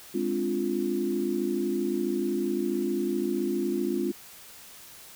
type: chord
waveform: sine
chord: D half-diminished seventh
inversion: second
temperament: equal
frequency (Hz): 207.7 / 261.6 / 293.7 / 349.2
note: Ab3 / C4 / D4 / F4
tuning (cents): 0 / 0 / 0 / 0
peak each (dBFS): -32 / -32 / -33 / -28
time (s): 0.14-4.12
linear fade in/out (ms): 10
effects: white hiss -48 dBFS RMS until 5.15 s